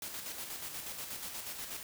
white noise with tremolo, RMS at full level -41 dBFS, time 0.02-1.83 s, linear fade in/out 2 ms, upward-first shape square, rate 8.3 Hz, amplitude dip 40%, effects none

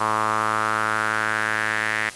sawtooth tone with band-pass filter sweep, 108.5 Hz, A2, 24 cents flat, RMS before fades -23 dBFS, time 0-2.1 s, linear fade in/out 10 ms, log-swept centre 1100 to 1900 Hz, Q 4.1, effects white hiss -39 dBFS RMS until 2.15 s + resampled to 24000 Hz

